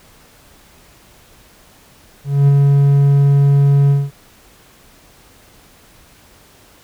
triangle tone with ADSR envelope, 140.7 Hz, C#3, 26 cents sharp, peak -4 dBFS, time 2.24-4.11 s, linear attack 240 ms, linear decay 23 ms, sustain -2 dB, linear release 210 ms, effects pink hiss -47 dBFS RMS until 6.83 s

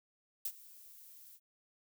violet noise with ADSR envelope, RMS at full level -35 dBFS, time 0.45-1.4 s, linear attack 5 ms, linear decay 58 ms, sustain -21 dB, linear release 57 ms, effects none

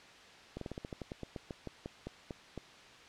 slowing click train, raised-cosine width 2 ms, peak -27 dBFS, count 17, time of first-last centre 0.57-2.577 s, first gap 43 ms, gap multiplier 1.13, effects white hiss -55 dBFS RMS until 3.08 s + low-pass 4000 Hz 12 dB/octave

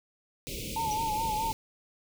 pink band-stop noise, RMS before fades -37 dBFS, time 0.47-1.53 s, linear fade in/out 0 ms, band 580 to 2200 Hz, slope 96 dB/octave
sine tone with vibrato, 880 Hz, A5, in tune, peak -28 dBFS, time 0.76-1.52 s, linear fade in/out 5 ms, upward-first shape sine, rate 4.7 Hz, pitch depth 64 cents each way
sine tone with exponential decay, 5870 Hz, F#8, 15 cents flat, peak -32 dBFS, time 0.91-1 s, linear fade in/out 1 ms, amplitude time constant 18 ms
effects none

